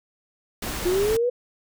pink noise, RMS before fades -30 dBFS, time 0.62-1.17 s, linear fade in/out 5 ms
sine linear sweep, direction up, 346.1 to 500 Hz, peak -19 dBFS, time 0.85-1.3 s, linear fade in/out 10 ms
effects none

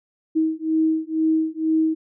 sine beating tone pair, 317 / 319.1 Hz, D#4 / D#4, +32 / +44 cents, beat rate 2.1 Hz, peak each -21 / -21 dBFS, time 0.35-1.95 s, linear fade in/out 20 ms, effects none

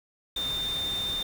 sine tone in noise, 3609 Hz, A7, 43 cents sharp, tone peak -28 dBFS, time 0.36-1.23 s, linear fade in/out 5 ms, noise pink, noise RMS -39 dBFS, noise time 0.36-1.23 s, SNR +8 dB, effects none

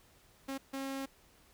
sawtooth tone bursts at uneven times, 270.7 Hz, C#4, 41 cents flat, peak -33 dBFS, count 2, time 0.48-0.58 / 0.73-1.06 s, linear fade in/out 10 ms, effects pink hiss -64 dBFS RMS until 1.53 s

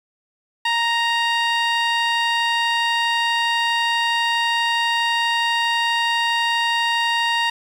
15% pulse tone with low-pass filter, 932.3 Hz, A#5, in tune, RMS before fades -20 dBFS, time 0.65-7.5 s, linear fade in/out 5 ms, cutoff 5100 Hz, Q 0.81, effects 7-bit

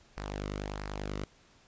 sawtooth tone with flanger, 50.2 Hz, G1, 42 cents sharp, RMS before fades -38 dBFS, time 0.17-1.24 s, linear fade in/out 0 ms, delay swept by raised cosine 0.29 to 1.23 ms, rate 1.5 Hz, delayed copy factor -0.55, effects pink hiss -62 dBFS RMS until 1.67 s + resampled to 16000 Hz

